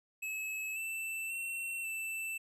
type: tone with pitch steps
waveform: square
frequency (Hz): 2585 / 2661 / 2714 / 2657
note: E7 / E7 / E7 / E7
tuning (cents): -34 / +16 / +50 / +13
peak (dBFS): -37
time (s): 0.22-2.38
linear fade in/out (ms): 10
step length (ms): 540
effects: none